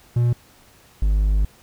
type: tone pair in turn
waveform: triangle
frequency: 120 / 51.16 Hz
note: B2 / G#1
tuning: -49 / -25 cents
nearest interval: octave + minor third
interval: 1476 cents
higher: first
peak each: -13 dBFS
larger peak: neither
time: 0.16-0.33 / 1.02-1.45 s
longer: second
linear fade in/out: 5 ms
effects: pink hiss -52 dBFS RMS until 1.62 s